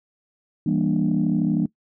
sine chord, E half-diminished seventh, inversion none, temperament just, 164.81 / 197.78 / 237.3 / 296.7 Hz, E3 / G3 / Bb3 / D4, 0 / +16 / +31 / +18 cents, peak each -23 dBFS, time 0.66-1.66 s, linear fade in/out 5 ms, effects noise-tail reverb RT60 0.1 s tail -20 dB re dry + tanh soft clip ceiling -11 dBFS

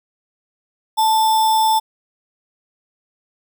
sine tone with sample-and-hold, 880 Hz, A5, in tune, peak -12 dBFS, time 0.97-1.8 s, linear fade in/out 20 ms, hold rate 4410 Hz, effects none

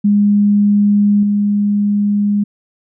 sine tone with level steps, 205 Hz, G#3, 22 cents flat, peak -8 / -11 dBFS, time 0.04-2.44 s, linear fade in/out 10 ms, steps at 1.23 s, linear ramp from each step 2 ms, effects none

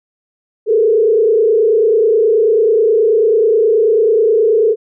sine tone with frequency modulation, 440 Hz, A4, in tune, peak -8 dBFS, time 0.66-4.76 s, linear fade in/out 50 ms, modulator 29.3 Hz, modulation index 1.1, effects none

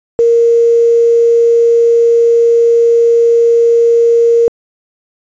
sine tone with quantisation, 466.2 Hz, A#4, in tune, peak -5 dBFS, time 0.19-4.48 s, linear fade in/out 0 ms, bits 5, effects resampled to 16000 Hz

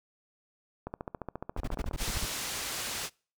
click train, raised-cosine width 1 ms, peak -22 dBFS, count 16, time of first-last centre 0.87-1.912 s, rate 14.4 Hz
brown noise bursts, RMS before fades -31 dBFS, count 10, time 1.57-2.252 s, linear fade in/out 5 ms, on 34 ms, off 38 ms
white low-pass noise, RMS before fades -36 dBFS, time 1.97-3.1 s, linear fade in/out 50 ms, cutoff 8300 Hz, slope 12 dB/octave
effects noise-tail reverb RT60 0.4 s tail -26 dB re dry

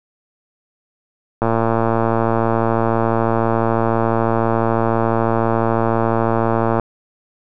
click train, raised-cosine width 1 ms, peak -3 dBFS, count 614, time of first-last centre 1.42-6.797 s, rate 114 Hz, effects none

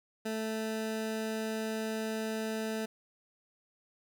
20% pulse tone, 220 Hz, A3, in tune, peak -28 dBFS, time 0.25-2.86 s, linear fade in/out 10 ms, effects none

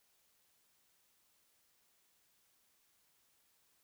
silence, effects white hiss -74 dBFS RMS until 3.83 s

